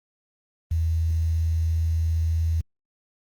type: tone with quantisation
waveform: sine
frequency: 81.5 Hz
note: E2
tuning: 19 cents flat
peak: -20 dBFS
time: 0.71-2.61 s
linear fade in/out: 5 ms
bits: 8
effects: Opus 24 kbps